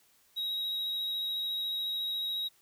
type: tone with vibrato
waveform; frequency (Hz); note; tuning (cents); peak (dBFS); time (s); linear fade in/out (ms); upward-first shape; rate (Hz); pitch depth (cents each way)
triangle; 3820; A#7; +42; -30; 0.36-2.49; 20; square; 14; 10
effects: white hiss -66 dBFS RMS until 2.61 s